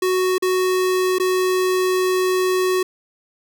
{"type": "tone with dropouts", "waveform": "square", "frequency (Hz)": 370.1, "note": "F#4", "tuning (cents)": 0, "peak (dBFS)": -17, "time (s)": [0.02, 2.83], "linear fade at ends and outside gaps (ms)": 5, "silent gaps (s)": [[0.382, 0.423], [1.185, 1.198]], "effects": []}